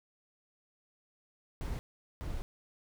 brown noise bursts at uneven times, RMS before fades -37 dBFS, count 2, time 1.61-1.79 / 2.21-2.42 s, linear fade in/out 0 ms, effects none

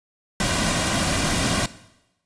pink noise with comb filter, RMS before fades -22 dBFS, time 0.4-1.66 s, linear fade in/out 2 ms, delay 2.3 ms, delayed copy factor -0.55, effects noise-tail reverb RT60 0.9 s tail -17 dB re dry + resampled to 22050 Hz

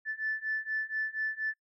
sine beating tone pair, 1750 / 1754.2 Hz, A6 / A6, -10 / -6 cents, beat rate 4.2 Hz, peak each -34 / -33 dBFS, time 0.05-1.54 s, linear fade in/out 50 ms, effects noise-tail reverb RT60 0.1 s tail -23 dB re dry + tanh soft clip ceiling -23 dBFS

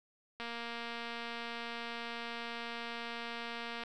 click train, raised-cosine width 0.3 ms, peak -26 dBFS, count 805, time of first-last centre 0.4-3.836 s, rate 234 Hz, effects none

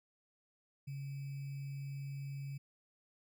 sine tone with sample-and-hold, 138.59 Hz, C#3, in tune, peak -40 dBFS, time 0.87-2.58 s, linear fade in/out 10 ms, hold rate 2450 Hz, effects none

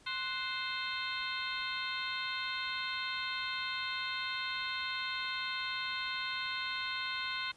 harmonic tone with a mistuned harmonic, 523.3 Hz, C5, in tune, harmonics 2 / 3 / 4 / 5 / 6 / 7 / 8, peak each -42 / -41 / -41 / -44 / -45 / -43 / -43 dBFS, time 0.06-7.52 s, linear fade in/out 10 ms, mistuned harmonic 3, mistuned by -94 cents, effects pink hiss -62 dBFS RMS until 7.56 s + resampled to 22050 Hz

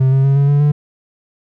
triangle tone with pitch steps, 131.6 / 134.52 / 137.51 / 140.56 / 143.68 / 146.87 Hz, C3 / C3 / C#3 / C#3 / D3 / D3, +10 / +48 / -14 / +24 / -38 / 0 cents, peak -7 dBFS, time 0-0.72 s, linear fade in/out 10 ms, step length 120 ms, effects none

